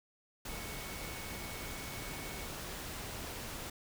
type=tone in noise; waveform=sine; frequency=2217 Hz; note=C#7; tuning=in tune; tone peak=-51 dBFS; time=0.49-2.46 s; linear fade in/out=5 ms; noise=pink; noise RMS=-43 dBFS; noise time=0.45-3.7 s; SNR=-11 dB; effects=none